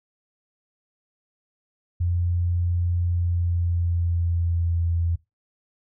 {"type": "tone with pitch glide", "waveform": "sine", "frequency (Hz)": [87.31, 84.63], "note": ["F2", "E2"], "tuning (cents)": [0, 46], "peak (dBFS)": -20, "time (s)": [2, 5.16], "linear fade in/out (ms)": 10, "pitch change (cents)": -54, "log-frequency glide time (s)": [3.01, 4.83], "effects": ["noise-tail reverb RT60 0.2 s tail -21 dB re dry"]}